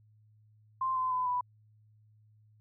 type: tone with pitch steps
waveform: sine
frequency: 1046.5 / 1027.3 / 1008.5 / 990 Hz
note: C6 / C6 / B5 / B5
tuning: 0 / -32 / +36 / +4 cents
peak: -28 dBFS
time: 0.81-1.41 s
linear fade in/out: 5 ms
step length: 150 ms
effects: added 107 Hz sine -60 dBFS peak until 2.6 s